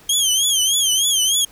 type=tone with vibrato; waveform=20% pulse; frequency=3197 Hz; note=G7; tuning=33 cents sharp; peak=-9 dBFS; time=0.09-1.45 s; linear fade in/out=5 ms; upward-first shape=triangle; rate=3.3 Hz; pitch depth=140 cents each way; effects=pink hiss -48 dBFS RMS until 1.51 s